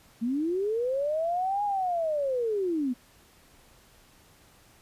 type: linear two-way sweep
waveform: sine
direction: up then down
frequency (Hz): 220 to 832 to 236.7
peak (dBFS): -25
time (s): 0.21-2.94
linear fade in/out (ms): 20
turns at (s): 1.64
effects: pink hiss -58 dBFS RMS until 4.81 s + resampled to 32000 Hz